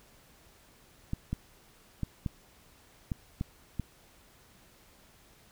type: clicks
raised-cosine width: 5 ms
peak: -19 dBFS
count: 7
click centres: 1.134 / 1.33 / 2.033 / 2.262 / 3.118 / 3.411 / 3.797 s
effects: pink hiss -60 dBFS RMS until 5.51 s